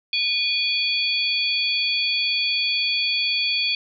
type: tone cluster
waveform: sine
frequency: 2450 / 3371 / 4518 Hz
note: D#7 / G#7 / C#8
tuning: -27 / +25 / +32 cents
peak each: -24 dBFS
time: 0.13-3.75 s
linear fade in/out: 2 ms
effects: none